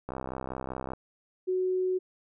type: click train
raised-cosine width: 1 ms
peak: -21 dBFS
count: 56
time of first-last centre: 0.09-0.935 s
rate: 65.1 Hz
type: tone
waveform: sine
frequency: 370 Hz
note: F#4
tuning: in tune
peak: -25 dBFS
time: 1.47-1.99 s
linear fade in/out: 20 ms
effects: none